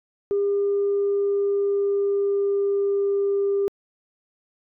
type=tone with pitch glide; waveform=sine; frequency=402.4 to 398.7 Hz; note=G4 to G4; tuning=+45 to +29 cents; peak=-18 dBFS; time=0.31-3.68 s; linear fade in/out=0 ms; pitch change=-16 cents; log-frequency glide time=0.46-3.56 s; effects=tanh soft clip ceiling -15 dBFS